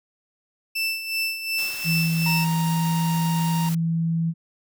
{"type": "tone with tremolo", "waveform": "30% pulse", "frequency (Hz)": 2657, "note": "E7", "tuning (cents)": 13, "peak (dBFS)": -19, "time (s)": [0.75, 2.45], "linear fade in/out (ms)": 10, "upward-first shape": "sine", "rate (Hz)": 2.7, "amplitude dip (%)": 65}
{"type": "noise", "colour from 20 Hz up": "white", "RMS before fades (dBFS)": -36, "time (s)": [1.58, 3.75], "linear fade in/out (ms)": 5}
{"type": "tone with pitch glide", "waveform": "sine", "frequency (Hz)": [163.3, 165.1], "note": ["E3", "E3"], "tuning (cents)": [-16, 3], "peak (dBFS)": -20, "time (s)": [1.84, 4.34], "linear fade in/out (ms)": 50, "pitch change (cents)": 19, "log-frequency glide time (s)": [2.36, 2.97]}
{"type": "tone", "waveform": "45% pulse", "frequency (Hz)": 932.3, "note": "A#5", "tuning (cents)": 0, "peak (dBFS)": -28, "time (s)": [2.26, 3.69], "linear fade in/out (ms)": 2}
{"effects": []}